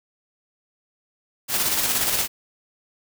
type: noise with tremolo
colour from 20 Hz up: white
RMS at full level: -21 dBFS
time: 1.48-2.28 s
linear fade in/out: 50 ms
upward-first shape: square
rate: 17 Hz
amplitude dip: 35%
effects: none